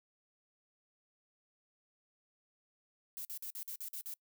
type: noise bursts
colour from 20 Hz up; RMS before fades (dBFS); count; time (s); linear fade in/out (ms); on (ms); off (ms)
violet; -43; 8; 3.17-4.138; 0; 79; 48
effects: noise-tail reverb RT60 0.1 s tail -25 dB re dry